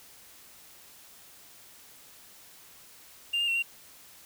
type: tone with pitch steps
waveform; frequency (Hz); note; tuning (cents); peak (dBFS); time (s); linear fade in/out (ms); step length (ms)
triangle; 2795 / 2815 / 2723 / 2763; F7 / F7 / F7 / F7; +1 / +13 / -44 / -19; -23; 3.33-3.626; 10; 74
effects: tanh soft clip ceiling -20 dBFS + white hiss -53 dBFS RMS until 4.25 s